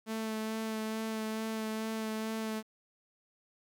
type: tone with vibrato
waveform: sawtooth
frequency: 220 Hz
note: A3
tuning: in tune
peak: -30 dBFS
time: 0.06-2.63 s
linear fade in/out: 50 ms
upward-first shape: sine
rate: 2.3 Hz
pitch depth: 15 cents each way
effects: 12-bit